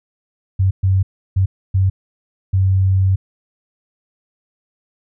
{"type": "tone bursts at uneven times", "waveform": "sine", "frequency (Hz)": 95.2, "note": "F#2", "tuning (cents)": 50, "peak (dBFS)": -11, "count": 5, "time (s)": [[0.59, 0.71], [0.83, 1.03], [1.36, 1.46], [1.74, 1.9], [2.53, 3.16]], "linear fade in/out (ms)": 10, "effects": []}